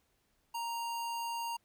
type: tone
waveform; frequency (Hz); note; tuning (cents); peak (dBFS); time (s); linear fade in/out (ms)
square; 932.3; A#5; 0; -36; 0.54-1.57; 10
effects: pink hiss -75 dBFS RMS until 1.64 s